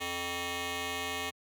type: ring-modulated tone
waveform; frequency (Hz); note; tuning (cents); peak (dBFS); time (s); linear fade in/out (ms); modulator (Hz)
10% pulse; 349.2; F4; 0; -22; 0-1.31; 20; 1480
effects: high-pass 100 Hz 12 dB/octave